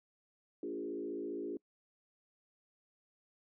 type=tone with frequency modulation; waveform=sine; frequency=349.4 Hz; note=F4; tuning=1 cent sharp; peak=-37 dBFS; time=0.63-1.57 s; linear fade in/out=2 ms; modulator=55.1 Hz; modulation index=1.4; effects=noise-tail reverb RT60 0.1 s tail -26 dB re dry